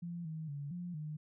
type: tone with pitch steps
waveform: sine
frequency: 171.8 / 158.4 / 143.1 / 176.1 / 152.4 Hz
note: F3 / D#3 / D3 / F3 / D#3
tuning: -28 / +31 / -45 / +15 / -36 cents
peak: -39 dBFS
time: 0.02-1.17 s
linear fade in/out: 10 ms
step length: 230 ms
effects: none